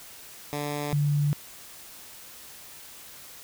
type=tone pair in turn; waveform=10% pulse / sine; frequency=146.4 / 145.71 Hz; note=D3 / D3; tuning=-5 / -13 cents; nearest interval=unison; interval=8 cents; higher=first; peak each=-21 dBFS; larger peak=neither; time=0.53-0.93 / 0.93-1.33 s; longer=neither; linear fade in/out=0 ms; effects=white hiss -46 dBFS RMS until 3.43 s

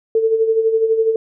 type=tone with tremolo; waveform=sine; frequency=446.5 Hz; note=A4; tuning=25 cents sharp; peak=-10 dBFS; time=0.15-1.16 s; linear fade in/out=2 ms; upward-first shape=sine; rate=12 Hz; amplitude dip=60%; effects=none

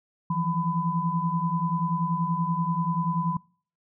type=tone cluster; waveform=sine; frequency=162.8 / 173.2 / 1002 Hz; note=E3 / F3 / B5; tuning=-21 / -14 / +25 cents; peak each=-28 dBFS; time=0.3-3.37 s; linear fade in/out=5 ms; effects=noise-tail reverb RT60 0.5 s tail -26 dB re dry

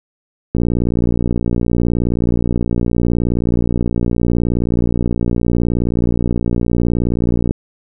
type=click train; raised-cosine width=3 ms; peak=-4 dBFS; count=413; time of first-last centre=0.55-7.509 s; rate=59.2 Hz; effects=none

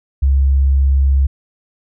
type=tone; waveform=sine; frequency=68.1 Hz; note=C#2; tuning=30 cents flat; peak=-9 dBFS; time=0.22-1.27 s; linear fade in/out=10 ms; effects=none

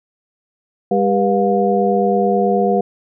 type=tone cluster; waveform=sine; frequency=200.7 / 397.8 / 487 / 710 Hz; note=G3 / G4 / B4 / F5; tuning=+41 / +25 / -24 / +28 cents; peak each=-18 dBFS; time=0.91-2.81 s; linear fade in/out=5 ms; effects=none

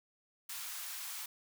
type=high-pass noise; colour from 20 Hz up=white; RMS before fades=-43 dBFS; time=0.49-1.26 s; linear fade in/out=5 ms; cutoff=860 Hz; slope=24 dB/octave; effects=none

